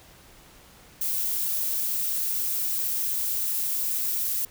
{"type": "noise", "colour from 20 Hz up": "violet", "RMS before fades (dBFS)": -27, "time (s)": [1.01, 4.45], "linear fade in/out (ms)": 2, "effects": ["pink hiss -52 dBFS RMS until 4.5 s"]}